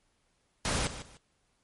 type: noise with echo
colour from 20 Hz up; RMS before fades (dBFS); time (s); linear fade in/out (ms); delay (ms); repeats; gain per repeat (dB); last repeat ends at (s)
pink; -30; 0.65-0.87; 0; 150; 2; -12; 1.17
effects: pink hiss -73 dBFS RMS until 1.63 s + MP3 48 kbps